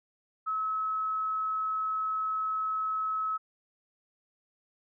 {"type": "tone", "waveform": "sine", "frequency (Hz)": 1290, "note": "E6", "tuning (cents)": -38, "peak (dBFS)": -28, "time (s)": [0.46, 3.38], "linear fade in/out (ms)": 20, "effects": []}